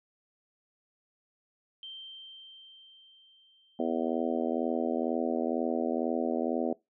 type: tone with exponential decay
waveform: sine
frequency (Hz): 3136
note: G7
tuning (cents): 0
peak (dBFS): -40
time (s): 1.83-5.15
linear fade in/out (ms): 1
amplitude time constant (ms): 720
type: harmonic tone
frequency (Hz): 82.1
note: E2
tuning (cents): -6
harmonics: 3 / 4 / 5 / 6 / 7 / 8 / 9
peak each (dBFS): -32 / -34 / -36 / -37 / -36 / -36 / -39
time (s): 3.79-6.73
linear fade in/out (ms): 5
effects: noise-tail reverb RT60 0.2 s tail -23 dB re dry